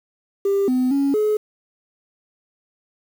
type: tone with pitch steps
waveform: sine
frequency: 396.7 / 254 / 278.4 / 425.2 Hz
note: G4 / B3 / C#4 / G#4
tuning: +21 / +49 / +8 / +41 cents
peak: -14 dBFS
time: 0.45-1.37 s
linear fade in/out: 5 ms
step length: 230 ms
effects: tanh soft clip ceiling -14 dBFS + 7-bit